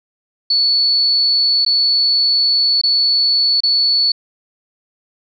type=tone with dropouts; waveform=sine; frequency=4435 Hz; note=C#8; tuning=in tune; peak=-11 dBFS; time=0.5-4.12 s; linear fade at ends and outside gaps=5 ms; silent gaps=1.65-1.662 / 2.815-2.835 / 3.605-3.634 s; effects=none